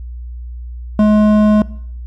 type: tone with hard clipping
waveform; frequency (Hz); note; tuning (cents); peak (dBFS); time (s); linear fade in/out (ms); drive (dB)
triangle; 211.8; G#3; +34; -9; 0.99-1.62; 2; 14
effects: noise-tail reverb RT60 0.7 s tail -21 dB re dry + added 60 Hz sine -25 dBFS peak until 2.06 s